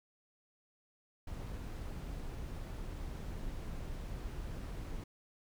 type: noise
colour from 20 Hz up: brown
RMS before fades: -42 dBFS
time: 1.27-5.04 s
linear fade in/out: 5 ms
effects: none